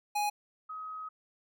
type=tone pair in turn; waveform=square / sine; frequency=830.6 / 1266.2 Hz; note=G#5 / D#6; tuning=0 / +30 cents; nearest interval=perfect fifth; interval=730 cents; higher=second; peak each=-29 / -38 dBFS; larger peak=first; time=0.15-0.3 / 0.69-1.09 s; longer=second; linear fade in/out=10 ms; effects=none